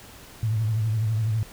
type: tone with vibrato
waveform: sine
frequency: 110 Hz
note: A2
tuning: in tune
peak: -21 dBFS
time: 0.43-1.43 s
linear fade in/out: 0 ms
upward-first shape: triangle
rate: 12 Hz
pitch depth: 90 cents each way
effects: pink hiss -46 dBFS RMS until 1.52 s